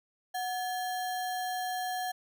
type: tone with sample-and-hold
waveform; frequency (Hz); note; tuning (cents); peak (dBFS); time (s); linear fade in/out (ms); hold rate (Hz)
sine; 737; F#5; -7; -31; 0.34-2.12; 10; 2450
effects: none